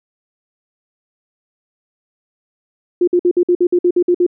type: tone bursts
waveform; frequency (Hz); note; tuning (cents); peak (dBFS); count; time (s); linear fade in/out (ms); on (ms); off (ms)
sine; 353.9; F4; +23; -9; 11; 3.01-4.265; 5; 65; 54
effects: none